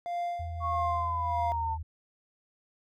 triangle tone with tremolo, 697 Hz, F5, 4 cents flat, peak -27 dBFS, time 0.06-1.52 s, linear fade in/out 0 ms, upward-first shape sine, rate 1.6 Hz, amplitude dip 80%
sine tone with pitch glide, 82.41 to 80.34 Hz, E2 to E2, 0 to -44 cents, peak -34 dBFS, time 0.39-1.83 s, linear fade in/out 10 ms, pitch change -44 cents, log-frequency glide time 1.15-1.53 s
sine linear sweep, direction down, 1113 to 888 Hz, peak -29 dBFS, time 0.6-1.78 s, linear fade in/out 50 ms
effects none

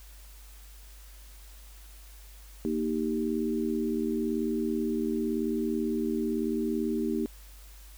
sine chord, Eb major, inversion second, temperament equal, 233.1 / 311.1 / 392 Hz, Bb3 / Eb4 / G4, 0 / 0 / 0 cents, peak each -30 / -31 / -32 dBFS, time 2.65-7.26 s, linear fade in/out 0 ms, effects added 50 Hz sine -47 dBFS peak until 7.97 s + white hiss -55 dBFS RMS until 7.97 s

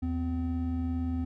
triangle tone pair together, 79.5 / 255.9 Hz, D#2 / C4, +38 / -38 cents, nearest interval octave + minor sixth, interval 2024 cents, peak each -29 / -29 dBFS, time 0.02-1.25 s, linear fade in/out 10 ms, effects none

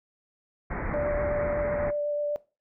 pink low-pass noise, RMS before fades -32 dBFS, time 0.7-1.91 s, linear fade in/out 10 ms, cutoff 2200 Hz, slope 96 dB/octave
sine tone with vibrato, 587.3 Hz, D5, in tune, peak -25 dBFS, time 0.94-2.36 s, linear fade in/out 0 ms, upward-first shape sine, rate 8.1 Hz, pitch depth 8 cents each way
effects noise-tail reverb RT60 0.3 s tail -19 dB re dry

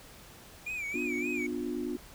triangle tone with vibrato, 2376 Hz, D7, 20 cents sharp, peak -32 dBFS, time 0.66-1.47 s, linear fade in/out 10 ms, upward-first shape sine, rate 3.5 Hz, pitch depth 110 cents each way
sine chord, B diminished, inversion none, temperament just, 246.9 / 296.3 / 355.6 Hz, B3 / D4 / F4, 0 / +15 / +31 cents, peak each -36 dBFS, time 0.94-1.97 s, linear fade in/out 5 ms
effects pink hiss -52 dBFS RMS until 2.14 s

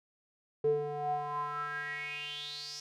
square tone with band-pass filter sweep, 146.8 Hz, D3, in tune, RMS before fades -36 dBFS, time 0.64-2.8 s, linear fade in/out 2 ms, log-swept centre 420 to 5500 Hz, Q 7.8, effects none

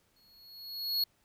square tone with exponential growth, 4334 Hz, C#8, 40 cents flat, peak -26 dBFS, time 0.16-1.04 s, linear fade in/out 5 ms, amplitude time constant 190 ms, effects pink hiss -71 dBFS RMS until 1.24 s

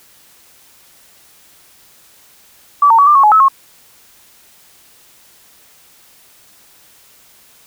sine tone with pitch steps, 1152 / 910 / 1133 / 1189 / 1100 / 846 / 1296 / 1086 Hz, D6 / A#5 / C#6 / D6 / C#6 / G#5 / E6 / C#6, -34 / -42 / +37 / +21 / -14 / +32 / -30 / -36 cents, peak -5 dBFS, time 2.82-3.484 s, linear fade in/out 5 ms, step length 83 ms, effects white hiss -47 dBFS RMS until 7.66 s

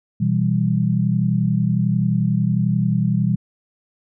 sine chord, E minor, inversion second, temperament equal, 123.47 / 164.81 / 196 Hz, B2 / E3 / G3, 0 / 0 / 0 cents, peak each -20 dBFS, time 0.2-3.36 s, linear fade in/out 10 ms, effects none

